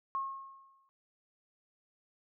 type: tone with exponential decay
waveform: sine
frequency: 1083 Hz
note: C#6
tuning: 41 cents flat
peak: -30 dBFS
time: 0.15-0.89 s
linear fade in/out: 0 ms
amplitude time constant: 160 ms
effects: none